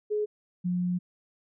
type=tone pair in turn; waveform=sine; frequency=421.3 / 178.68 Hz; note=G#4 / F3; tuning=+25 / +40 cents; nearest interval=octave + minor third; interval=1485 cents; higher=first; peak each=-25 dBFS; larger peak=neither; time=0.1-0.26 / 0.64-0.99 s; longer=second; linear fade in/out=20 ms; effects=none